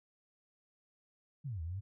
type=exponential two-way sweep; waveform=sine; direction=down then up; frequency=155.56 to 77.78 to 103.4 Hz; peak=-37 dBFS; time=1.44-1.81 s; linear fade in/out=20 ms; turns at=1.62 s; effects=none